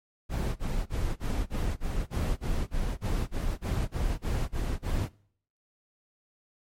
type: noise bursts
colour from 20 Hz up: brown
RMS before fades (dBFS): -28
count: 16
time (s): 0.29-5.09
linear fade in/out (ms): 50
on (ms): 270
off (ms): 32
effects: noise-tail reverb RT60 0.6 s tail -23 dB re dry + MP3 64 kbps